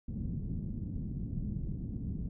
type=low-pass noise; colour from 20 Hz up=white; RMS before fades=-37 dBFS; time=0.08-2.29 s; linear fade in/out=5 ms; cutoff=210 Hz; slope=24 dB/octave; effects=none